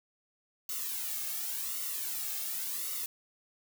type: noise with flanger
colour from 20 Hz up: blue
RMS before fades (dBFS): -36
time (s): 0.69-3.06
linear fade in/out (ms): 2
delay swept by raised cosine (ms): 1.2 to 2.08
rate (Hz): 0.9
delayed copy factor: -0.8
effects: none